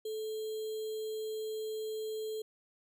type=tone with sample-and-hold; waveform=sine; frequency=435.3 Hz; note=A4; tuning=19 cents flat; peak=-35 dBFS; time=0.05-2.42 s; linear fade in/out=5 ms; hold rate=3675 Hz; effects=none